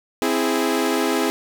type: chord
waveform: sawtooth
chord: C augmented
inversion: none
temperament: equal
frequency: 261.6 / 329.6 / 415.3 Hz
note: C4 / E4 / G#4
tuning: 0 / 0 / 0 cents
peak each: -19 dBFS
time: 0.22-1.3 s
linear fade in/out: 0 ms
effects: none